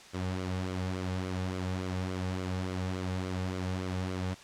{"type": "tone with flanger", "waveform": "sawtooth", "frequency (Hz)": 92.5, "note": "F#2", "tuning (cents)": 0, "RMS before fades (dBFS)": -34, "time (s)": [0.13, 4.35], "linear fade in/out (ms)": 20, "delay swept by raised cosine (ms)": [1.1, 3.1], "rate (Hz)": 3.5, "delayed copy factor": -0.55, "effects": ["white hiss -51 dBFS RMS until 4.43 s", "low-pass 6000 Hz 12 dB/octave"]}